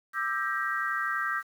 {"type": "chord", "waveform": "sine", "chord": "E half-diminished seventh", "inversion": "third", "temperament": "just", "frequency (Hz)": [1186.7, 1318.5, 1582.2, 1898.7], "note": ["D6", "E6", "G6", "Bb6"], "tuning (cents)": [18, 0, 16, 31], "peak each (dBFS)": [-34, -33, -31, -34], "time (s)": [0.13, 1.43], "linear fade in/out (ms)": 50, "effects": ["9-bit"]}